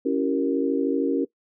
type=chord; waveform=sine; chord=C# diminished seventh; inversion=none; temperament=equal with one note detuned; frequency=277.2 / 329.6 / 383.3 / 466.2 Hz; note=C#4 / E4 / G4 / Bb4; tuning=0 / 0 / -39 / 0 cents; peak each=-23 / -28 / -27 / -26 dBFS; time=0.05-1.25 s; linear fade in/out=10 ms; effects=noise-tail reverb RT60 0.1 s tail -19 dB re dry